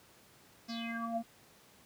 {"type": "tone with low-pass filter sweep", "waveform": "square", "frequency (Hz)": 230.8, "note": "A#3", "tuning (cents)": -17, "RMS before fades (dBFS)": -38, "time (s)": [0.68, 1.23], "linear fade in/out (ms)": 20, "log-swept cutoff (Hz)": [5400, 510], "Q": 7.9, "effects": ["pink hiss -61 dBFS RMS until 1.85 s", "high-pass 100 Hz 12 dB/octave"]}